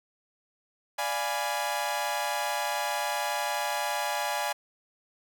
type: chord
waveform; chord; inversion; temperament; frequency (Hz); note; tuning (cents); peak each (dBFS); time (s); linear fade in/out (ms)
sawtooth; D diminished seventh; none; equal; 587.3 / 698.5 / 830.6 / 987.8; D5 / F5 / Ab5 / Cb6; 0 / 0 / 0 / 0; -31 / -32 / -27 / -32; 0.98-4.53; 10
effects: none